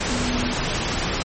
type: tone in noise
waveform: sine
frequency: 245.5 Hz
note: B3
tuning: 10 cents flat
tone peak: -25 dBFS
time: 0.1-0.54 s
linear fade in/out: 10 ms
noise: pink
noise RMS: -24 dBFS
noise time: 0-1.23 s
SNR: -4 dB
effects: MP3 32 kbps